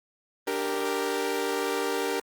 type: chord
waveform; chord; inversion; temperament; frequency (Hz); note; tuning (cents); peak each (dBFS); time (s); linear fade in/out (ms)
sawtooth; G minor; second; equal; 293.7 / 392 / 466.2; D4 / G4 / Bb4; 0 / 0 / 0; -30 / -26 / -26; 0.47-2.2; 5
effects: Opus 24 kbps